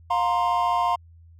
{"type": "chord", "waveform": "triangle", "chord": "F suspended fourth", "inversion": "none", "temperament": "equal with one note detuned", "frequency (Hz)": [708.2, 932.3, 1046.5], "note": ["F5", "Bb5", "C6"], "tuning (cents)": [24, 0, 0], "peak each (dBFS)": -22, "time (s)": [0.1, 0.96], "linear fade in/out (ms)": 10, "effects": ["tanh soft clip ceiling -9 dBFS", "added 83 Hz sine -47 dBFS peak until 1.39 s"]}